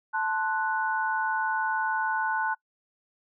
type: chord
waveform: sine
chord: F# diminished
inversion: first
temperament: equal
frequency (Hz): 880 / 1046.5 / 1480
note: A5 / C6 / F#6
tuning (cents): 0 / 0 / 0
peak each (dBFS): -28 / -34 / -28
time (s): 0.13-2.55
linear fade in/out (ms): 20
effects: noise-tail reverb RT60 0.1 s tail -23 dB re dry